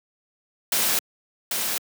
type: noise with echo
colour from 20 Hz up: white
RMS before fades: -22 dBFS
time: 0.72-0.99 s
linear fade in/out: 2 ms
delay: 790 ms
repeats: 1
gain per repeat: -4 dB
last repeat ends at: 1.78 s
effects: high-pass 150 Hz 12 dB/octave